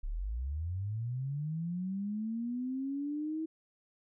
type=linear sweep; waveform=sine; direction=up; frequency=30.72 to 322.4 Hz; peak=-33 dBFS; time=0.03-3.46 s; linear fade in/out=10 ms; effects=none